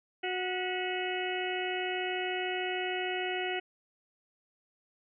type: harmonic tone with a mistuned harmonic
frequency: 366.7 Hz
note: F#4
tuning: 15 cents flat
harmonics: 1 / 2 / 4 / 5 / 6 / 7 / 8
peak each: -35 / -37 / -41 / -40 / -41 / -41 / -40 dBFS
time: 0.23-3.6 s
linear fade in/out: 10 ms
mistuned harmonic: 5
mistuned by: +90 cents
effects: none